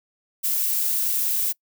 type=noise; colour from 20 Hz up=violet; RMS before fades=-23 dBFS; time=0.43-1.53 s; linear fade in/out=20 ms; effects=noise-tail reverb RT60 0.1 s tail -25 dB re dry